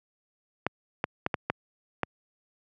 clicks, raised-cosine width 0.5 ms, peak -10 dBFS, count 6, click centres 0.666 / 1.041 / 1.264 / 1.342 / 1.5 / 2.033 s, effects high-pass 100 Hz 12 dB/octave

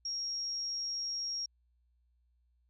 sine tone, 5588 Hz, F8, in tune, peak -34 dBFS, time 0.05-1.46 s, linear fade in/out 5 ms, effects added 60 Hz sine -69 dBFS peak until 2.69 s

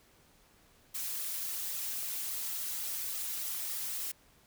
blue noise with flanger, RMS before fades -37 dBFS, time 0.94-4.12 s, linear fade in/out 10 ms, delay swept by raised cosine 1.5 to 5.2 ms, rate 3.6 Hz, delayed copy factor +0.95, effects pink hiss -64 dBFS RMS until 4.46 s

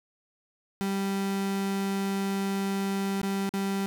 35% pulse tone with dropouts, 196 Hz, G3, in tune, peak -25 dBFS, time 0.81-3.86 s, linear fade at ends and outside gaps 0 ms, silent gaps 3.215-3.231 / 3.492-3.538 s, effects none

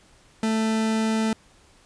40% pulse tone, 220.8 Hz, A3, 6 cents sharp, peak -20 dBFS, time 0.43-1.33 s, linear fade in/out 2 ms, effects pink hiss -56 dBFS RMS until 1.85 s + resampled to 22050 Hz

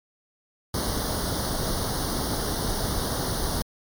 pink noise with comb filter, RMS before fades -27 dBFS, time 0.74-3.62 s, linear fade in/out 2 ms, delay 0.2 ms, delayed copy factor +0.95, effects MP3 96 kbps

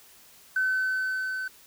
triangle tone with level ramp, 1522 Hz, F#6, 48 cents sharp, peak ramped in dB -18 to -28 dBFS, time 0.56-1.48 s, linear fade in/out 5 ms, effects tanh soft clip ceiling -20 dBFS + white hiss -54 dBFS RMS until 1.66 s

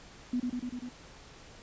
sine tone with echo, 246.9 Hz, B3, in tune, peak -27 dBFS, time 0.33-0.4 s, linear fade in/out 5 ms, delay 98 ms, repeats 5, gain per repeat -2 dB, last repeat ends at 0.89 s, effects pink hiss -52 dBFS RMS until 1.62 s + resampled to 16000 Hz

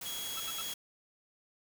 white noise, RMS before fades -42 dBFS, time 0.01-0.74 s, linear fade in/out 5 ms
sawtooth tone, 3322 Hz, G#7, in tune, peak -36 dBFS, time 0.05-0.74 s, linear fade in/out 10 ms
sawtooth tone bursts, 1318.5 Hz, E6, in tune, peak -37 dBFS, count 3, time 0.37-0.612 s, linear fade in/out 0 ms, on 28 ms, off 79 ms
effects none

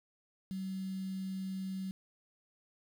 sine tone with quantisation, 190 Hz, F#3, 46 cents sharp, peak -36 dBFS, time 0.51-1.91 s, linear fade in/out 0 ms, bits 9, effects none

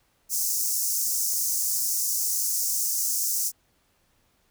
pink high-pass noise, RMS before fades -26 dBFS, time 0.29-3.52 s, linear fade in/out 50 ms, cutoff 5500 Hz, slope 48 dB/octave, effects pink hiss -67 dBFS RMS until 4.5 s

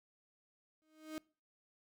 35% pulse tone with exponential growth, 312 Hz, D#4, 5 cents sharp, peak -37 dBFS, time 0.82-1.18 s, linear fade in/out 0 ms, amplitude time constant 77 ms, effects noise-tail reverb RT60 0.4 s tail -25 dB re dry

